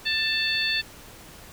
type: harmonic tone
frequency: 886 Hz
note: A5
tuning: 12 cents sharp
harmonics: 2 / 3 / 4 / 5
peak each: -28 / -28 / -28 / -28 dBFS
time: 0.05-0.82 s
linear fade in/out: 20 ms
effects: pink hiss -46 dBFS RMS until 1.52 s